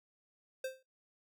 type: tone with exponential decay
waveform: square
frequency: 523.3 Hz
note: C5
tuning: in tune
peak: -34 dBFS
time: 0.64-0.83 s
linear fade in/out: 5 ms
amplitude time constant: 40 ms
effects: noise-tail reverb RT60 0.2 s tail -18 dB re dry